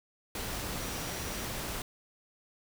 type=tone in noise; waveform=sine; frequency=5790 Hz; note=F#8; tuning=38 cents flat; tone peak=-48 dBFS; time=0.8-1.45 s; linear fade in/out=2 ms; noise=pink; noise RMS=-37 dBFS; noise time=0.35-1.82 s; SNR=-14 dB; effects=none